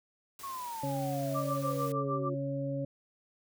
white noise, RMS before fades -48 dBFS, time 0.39-1.92 s, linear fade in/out 2 ms
sine exponential sweep, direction down, 1114 to 349.4 Hz, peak -37 dBFS, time 0.43-2.35 s, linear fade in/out 10 ms
harmonic tone, 138.59 Hz, C#3, in tune, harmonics 1 / 2 / 4, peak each -35 / -37 / -36 dBFS, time 0.83-2.85 s, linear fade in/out 5 ms
sine tone with tremolo, 1174.7 Hz, D6, in tune, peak -31 dBFS, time 1.34-2.3 s, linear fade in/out 20 ms, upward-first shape sine, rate 6.6 Hz, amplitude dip 95%
effects none

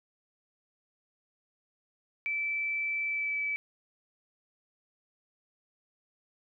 sine tone with pitch glide, 2321 to 2301 Hz, D7 to D7, -21 to -36 cents, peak -29 dBFS, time 2.26-3.56 s, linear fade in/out 0 ms, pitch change -15 cents, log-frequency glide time 3.06-3.37 s, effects none

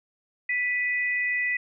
sine tone pair together, 1975.5 / 2502 Hz, B6 / D#7, 0 / +9 cents, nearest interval major third, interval 409 cents, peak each -24 / -31 dBFS, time 0.49-1.57 s, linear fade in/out 5 ms, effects none

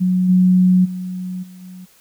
sine tone with level steps, 183.2 Hz, F#3, 17 cents flat, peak -13 / -9 / -23 / -36 / -33 dBFS, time 0-1.86 s, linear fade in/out 20 ms, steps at 0.28 / 0.84 / 1.42 / 1.61 s, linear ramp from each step 20 ms, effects white hiss -52 dBFS RMS until 2 s

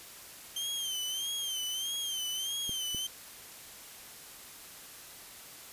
sawtooth tone with vibrato, 3136 Hz, G7, in tune, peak -30 dBFS, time 0.56-3.07 s, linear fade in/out 5 ms, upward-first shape sine, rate 1.6 Hz, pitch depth 83 cents each way
clicks, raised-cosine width 3 ms, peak -29 dBFS, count 2, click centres 2.694 / 2.947 s
effects white hiss -49 dBFS RMS until 5.72 s + resampled to 32000 Hz

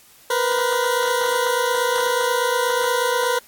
20% pulse tone pair together, 476.4 / 504.7 Hz, A#4 / B4, +38 / +38 cents, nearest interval minor second, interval 100 cents, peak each -16 dBFS, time 0.3-3.39 s, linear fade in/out 5 ms, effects white hiss -50 dBFS RMS until 3.47 s + AAC 64 kbps

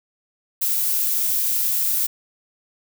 violet noise, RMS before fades -21 dBFS, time 0.61-2.07 s, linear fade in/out 10 ms, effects none

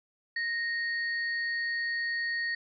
sine tone pair together, 1864.7 / 4435 Hz, A#6 / C#8, 0 / 0 cents, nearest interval octave + minor third, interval 1500 cents, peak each -29 / -40 dBFS, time 0.36-2.55 s, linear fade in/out 5 ms, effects none

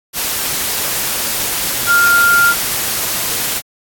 sine tone in noise, 1398 Hz, F6, 1 cent sharp, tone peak -8 dBFS, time 1.86-2.55 s, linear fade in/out 50 ms, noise white, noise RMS -18 dBFS, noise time 0.13-3.62 s, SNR +7 dB, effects AAC 64 kbps

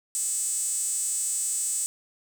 sawtooth tone with high-pass filter, 432.6 Hz, A4, 29 cents flat, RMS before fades -28 dBFS, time 0.15-1.86 s, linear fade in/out 0 ms, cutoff 8000 Hz, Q 9, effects none

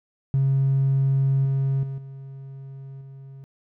triangle tone with level steps, 135.7 Hz, C#3, 36 cents flat, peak -14 / -17 / -26 / -34 / -37 dBFS, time 0.34-3.44 s, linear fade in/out 0 ms, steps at 1.45 / 1.83 / 1.98 / 3.01 s, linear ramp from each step 2 ms, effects tanh soft clip ceiling -14 dBFS

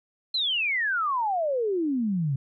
sine exponential sweep, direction down, 4186 to 129.8 Hz, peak -23 dBFS, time 0.34-2.36 s, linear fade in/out 5 ms, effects none

